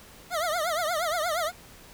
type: tone with vibrato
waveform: 25% pulse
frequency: 659.3 Hz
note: E5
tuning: in tune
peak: -22 dBFS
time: 0.3-1.52 s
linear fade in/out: 50 ms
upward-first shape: triangle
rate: 8.5 Hz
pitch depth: 190 cents each way
effects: pink hiss -50 dBFS RMS until 1.93 s